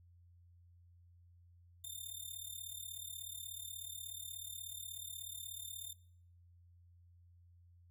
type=tone with amplitude modulation; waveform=5% pulse; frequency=3608 Hz; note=A7; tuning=43 cents sharp; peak=-34 dBFS; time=1.84-5.93 s; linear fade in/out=5 ms; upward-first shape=sine; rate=36.5 Hz; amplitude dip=75%; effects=noise-tail reverb RT60 0.7 s tail -21 dB re dry + added 87 Hz sine -61 dBFS peak until 7.9 s